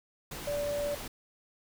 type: tone in noise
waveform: sine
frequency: 580 Hz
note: D5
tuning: 22 cents flat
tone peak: -30 dBFS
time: 0.47-0.95 s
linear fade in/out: 5 ms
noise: pink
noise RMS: -41 dBFS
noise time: 0.31-1.08 s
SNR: +8 dB
effects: none